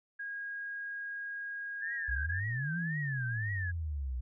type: tone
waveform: sine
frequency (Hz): 1636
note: G#6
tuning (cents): -26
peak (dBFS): -37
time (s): 0.19-2.4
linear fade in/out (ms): 10
type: tone with vibrato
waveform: sine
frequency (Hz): 1722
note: A6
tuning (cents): -38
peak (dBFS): -36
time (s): 1.81-3.72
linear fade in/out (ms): 20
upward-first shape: triangle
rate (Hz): 1.9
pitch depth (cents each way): 200
type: exponential two-way sweep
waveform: sine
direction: up then down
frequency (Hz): 60.1 to 174.61 to 60.1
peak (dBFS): -33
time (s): 2.08-4.21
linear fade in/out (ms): 10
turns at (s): 2.78
effects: none